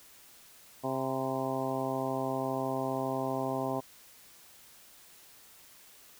harmonic tone with a mistuned harmonic, 132.6 Hz, C3, 23 cents sharp, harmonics 1 / 2 / 3 / 4 / 5 / 6 / 7 / 8, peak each -40 / -36 / -38 / -39 / -36 / -39 / -41 / -41 dBFS, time 0.83-3.81 s, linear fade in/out 20 ms, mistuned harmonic 8, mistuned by -51 cents, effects white hiss -56 dBFS RMS until 6.19 s

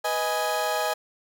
30% pulse chord, G# minor, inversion first, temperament equal with one note detuned, 493.9 / 627.7 / 830.6 Hz, B4 / D#5 / G#5, 0 / +15 / 0 cents, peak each -29 / -25 / -25 dBFS, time 0.04-0.94 s, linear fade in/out 10 ms, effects none

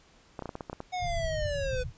clicks, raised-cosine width 1 ms, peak -22 dBFS, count 9, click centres 0.392 / 0.423 / 0.457 / 0.492 / 0.554 / 0.608 / 0.698 / 0.73 / 0.804 s
square linear sweep, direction down, 740 to 493.9 Hz, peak -31 dBFS, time 0.92-1.84 s, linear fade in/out 20 ms
pink low-pass noise, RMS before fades -35 dBFS, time 0.99-1.93 s, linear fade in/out 50 ms, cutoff 160 Hz, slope 96 dB/octave
effects pink hiss -60 dBFS RMS until 1.97 s + resampled to 16000 Hz

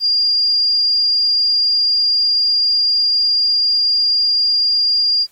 sine tone, 4808 Hz, D8, 40 cents sharp, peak -12 dBFS, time 0-5.27 s, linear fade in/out 50 ms, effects white hiss -54 dBFS RMS until 5.31 s + AAC 48 kbps

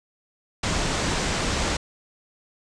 pink low-pass noise, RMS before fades -25 dBFS, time 0.63-1.77 s, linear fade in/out 5 ms, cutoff 8300 Hz, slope 48 dB/octave, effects none

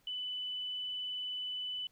sine tone, 2993 Hz, F#7, 19 cents sharp, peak -36 dBFS, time 0.07-1.87 s, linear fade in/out 2 ms, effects pink hiss -71 dBFS RMS until 1.91 s

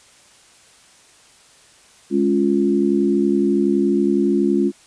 sine chord, Db major, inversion second, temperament equal, 207.7 / 277.2 / 349.2 Hz, Ab3 / Db4 / F4, 0 / 0 / 0 cents, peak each -19 / -19 / -18 dBFS, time 2.1-4.72 s, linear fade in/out 50 ms, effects white hiss -50 dBFS RMS until 4.86 s + resampled to 22050 Hz

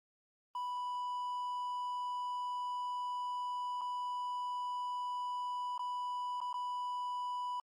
triangle tone with dropouts, 987.8 Hz, B5, in tune, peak -34 dBFS, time 0.55-7.6 s, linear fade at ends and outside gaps 2 ms, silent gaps 3.811-3.815 / 5.779-5.793 / 6.404-6.414 / 6.529-6.541 s, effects Opus 32 kbps

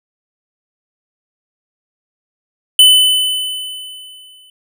square tone with exponential decay, 3015 Hz, F#7, 32 cents sharp, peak -3 dBFS, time 2.79-4.5 s, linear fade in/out 2 ms, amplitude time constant 370 ms, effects none

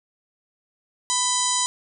harmonic tone with a mistuned harmonic, 993 Hz, B5, 9 cents sharp, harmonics 1 / 2 / 3 / 4 / 5 / 6 / 7 / 8 / 9, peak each -26 / -36 / -33 / -28 / -32 / -30 / -25 / -32 / -29 dBFS, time 1.1-1.66 s, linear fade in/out 0 ms, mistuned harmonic 3, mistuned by +76 cents, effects 9-bit

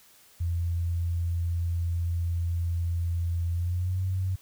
sine tone with pitch glide, 85.3 to 93.56 Hz, F2 to F#2, -40 to +20 cents, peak -25 dBFS, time 0.4-4.36 s, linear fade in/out 10 ms, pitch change +160 cents, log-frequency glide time 3.53-4.02 s, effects white hiss -57 dBFS RMS until 4.41 s

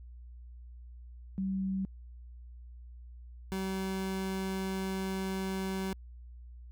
sine / 30% pulse tone pair in turn, 191.5 / 190.79 Hz, G3 / G3, -40 / -47 cents, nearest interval unison, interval 7 cents, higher first, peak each -30 / -30 dBFS, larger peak neither, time 1.38-1.85 / 3.52-5.93 s, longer second, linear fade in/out 0 ms, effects added 60 Hz sine -46 dBFS peak until 6.71 s

